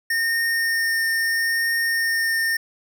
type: tone with vibrato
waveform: square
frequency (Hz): 1828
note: A#6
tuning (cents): -34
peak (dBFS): -20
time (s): 0.1-2.57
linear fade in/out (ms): 5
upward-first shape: triangle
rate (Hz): 0.76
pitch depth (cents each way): 11
effects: none